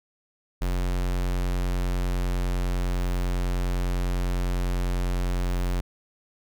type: tone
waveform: square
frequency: 44.98 Hz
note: F#1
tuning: 48 cents flat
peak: -24 dBFS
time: 0.61-5.81 s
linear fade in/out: 10 ms
effects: none